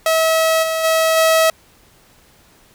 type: tone with level steps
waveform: sawtooth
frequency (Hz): 645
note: E5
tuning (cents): -38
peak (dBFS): -9 / -14 / -9 / -7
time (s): 0.06-1.5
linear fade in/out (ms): 2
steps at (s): 0.62 / 0.83 / 1.16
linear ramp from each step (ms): 20
effects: pink hiss -51 dBFS RMS until 2.74 s